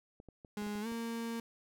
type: clicks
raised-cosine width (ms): 2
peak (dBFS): -38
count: 7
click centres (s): 0.201 / 0.287 / 0.448 / 0.621 / 0.666 / 0.755 / 0.92
type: tone with pitch glide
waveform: 35% pulse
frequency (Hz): 207.7 to 230.5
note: G#3 to A#3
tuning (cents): 0 to -19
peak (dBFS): -35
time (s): 0.57-1.4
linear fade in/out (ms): 2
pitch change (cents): +181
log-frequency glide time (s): 0.81-0.87
effects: none